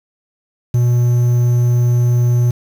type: tone with quantisation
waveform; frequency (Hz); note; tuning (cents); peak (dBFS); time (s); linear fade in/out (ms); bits
triangle; 121.2; B2; -32; -8; 0.74-2.51; 5; 6
effects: none